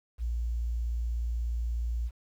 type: tone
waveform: sine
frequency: 58.27 Hz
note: A#1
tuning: in tune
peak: -28 dBFS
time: 0.18-2.11 s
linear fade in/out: 50 ms
effects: 10-bit